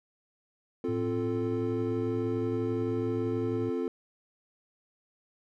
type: chord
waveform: triangle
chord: F major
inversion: second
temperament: equal with one note detuned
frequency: 261.6 / 347.8 / 440 Hz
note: C4 / F4 / A4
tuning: 0 / -7 / 0 cents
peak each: -31 dBFS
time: 0.84-3.88 s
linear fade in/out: 2 ms
type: tone with tremolo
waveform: triangle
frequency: 110 Hz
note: A2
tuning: in tune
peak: -31 dBFS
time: 0.88-3.7 s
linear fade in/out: 10 ms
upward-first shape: sine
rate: 11 Hz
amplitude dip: 25%
effects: none